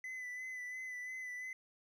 triangle tone with vibrato, 2009 Hz, B6, 29 cents sharp, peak -40 dBFS, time 0.04-1.53 s, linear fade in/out 2 ms, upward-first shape sine, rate 2.9 Hz, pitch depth 28 cents each way, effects none

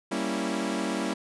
sawtooth chord, G diminished seventh, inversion none, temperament equal, 196 / 233.1 / 277.2 / 329.6 Hz, G3 / Bb3 / Db4 / Fb4, 0 / 0 / 0 / 0 cents, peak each -29 dBFS, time 0.11-1.14 s, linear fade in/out 10 ms, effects resampled to 24000 Hz

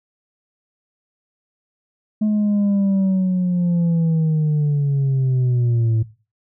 sine linear sweep, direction down, 214.4 to 110 Hz, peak -12 dBFS, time 2.21-6.03 s, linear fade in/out 10 ms, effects noise-tail reverb RT60 0.3 s tail -17 dB re dry + tanh soft clip ceiling -14 dBFS

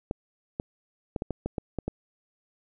clicks, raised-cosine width 2 ms, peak -16 dBFS, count 9, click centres 0.111 / 0.599 / 1.162 / 1.221 / 1.307 / 1.46 / 1.582 / 1.787 / 1.88 s, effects none

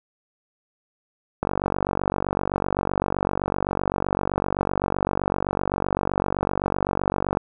click train, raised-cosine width 1 ms, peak -8 dBFS, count 285, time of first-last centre 1.43-7.371 s, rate 47.8 Hz, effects none

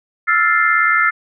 sine chord, F major seventh, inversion third, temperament equal, 1318.5 / 1396.9 / 1760 / 2093 Hz, E6 / F6 / A6 / C7, 0 / 0 / 0 / 0 cents, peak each -17 dBFS, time 0.27-1.11 s, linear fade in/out 20 ms, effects none

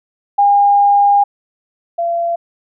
sine tone pair in turn, 810 / 682.3 Hz, G#5 / F5, -43 / -41 cents, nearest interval minor third, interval 298 cents, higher first, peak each -7 / -14 dBFS, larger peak first, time 0.38-1.24 / 1.98-2.36 s, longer first, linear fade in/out 10 ms, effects none

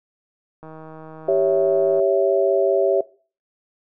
click train, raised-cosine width 1 ms, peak -26 dBFS, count 217, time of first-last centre 0.63-1.997 s, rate 158 Hz
sine chord, C# diminished, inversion second, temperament equal, 392 / 554.4 / 659.3 Hz, G4 / C#5 / E5, 0 / 0 / 0 cents, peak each -19 dBFS, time 1.28-3.01 s, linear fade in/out 5 ms
effects noise-tail reverb RT60 0.4 s tail -20 dB re dry

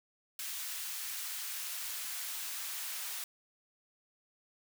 white noise with high-pass filter sweep, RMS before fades -40 dBFS, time 0.39-3.24 s, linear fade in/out 2 ms, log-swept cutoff 1500 to 1000 Hz, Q 0.71, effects none

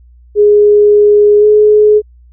sine tone with pitch glide, 415.3 to 422.8 Hz, G#4 to G#4, 0 to +31 cents, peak -3 dBFS, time 0.35-2.02 s, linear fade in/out 50 ms, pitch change +31 cents, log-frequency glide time 1.4-1.45 s, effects added 60 Hz sine -38 dBFS peak until 2.32 s

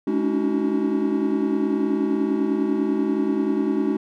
triangle tone cluster, 210.9 / 279 / 289.2 / 318.6 / 375.4 Hz, G#3 / C#4 / D4 / D#4 / F#4, +27 / +11 / -27 / +41 / +25 cents, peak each -24 dBFS, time 0.07-3.97 s, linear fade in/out 5 ms, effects none

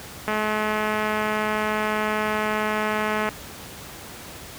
click train, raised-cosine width 0.5 ms, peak -10 dBFS, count 645, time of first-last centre 0.28-3.289 s, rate 214 Hz, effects pink hiss -39 dBFS RMS until 4.58 s + high-pass 60 Hz 12 dB/octave

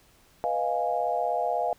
sine chord, F half-diminished seventh, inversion second, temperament equal, 493.9 / 622.3 / 698.5 / 830.6 Hz, Cb5 / Eb5 / F5 / Ab5, 0 / 0 / 0 / 0 cents, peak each -32 / -31 / -27 / -31 dBFS, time 0.44-1.73 s, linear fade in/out 0 ms, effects pink hiss -60 dBFS RMS until 1.78 s

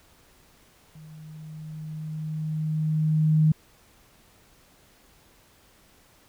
sine tone with level ramp, 155.56 Hz, D#3, in tune, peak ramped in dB -43 to -15 dBFS, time 0.95-3.52 s, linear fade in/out 5 ms, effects pink hiss -58 dBFS RMS until 6.28 s

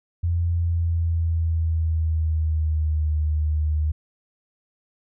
sine tone with pitch glide, 85.4 to 76.52 Hz, F2 to D#2, -38 to -28 cents, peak -19 dBFS, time 0.23-3.92 s, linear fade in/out 10 ms, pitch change -190 cents, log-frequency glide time 0.52-3.14 s, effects none

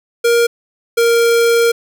square tone pair in turn, 470 / 466.2 Hz, A#4 / A#4, +14 / 0 cents, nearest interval unison, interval 14 cents, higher first, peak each -10 dBFS, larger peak neither, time 0.24-0.47 / 0.97-1.72 s, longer second, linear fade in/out 10 ms, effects none

